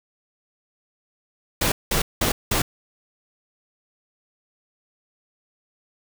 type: noise bursts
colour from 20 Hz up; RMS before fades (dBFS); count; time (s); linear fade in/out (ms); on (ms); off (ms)
pink; -21; 4; 1.61-2.62; 5; 110; 190
effects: none